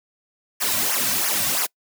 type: noise with flanger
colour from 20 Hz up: white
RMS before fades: -22 dBFS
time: 0.6-1.67 s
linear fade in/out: 20 ms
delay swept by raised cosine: 0.24 to 2.44 ms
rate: 3 Hz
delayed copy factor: -0.9
effects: noise-tail reverb RT60 0.1 s tail -25 dB re dry